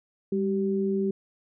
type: tone pair together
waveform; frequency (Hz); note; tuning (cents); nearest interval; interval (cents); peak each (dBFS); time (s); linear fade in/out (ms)
sine; 200 / 386.4; G3 / G4; +35 / -25; major seventh; 1140; -26; 0.32-1.11; 5
effects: none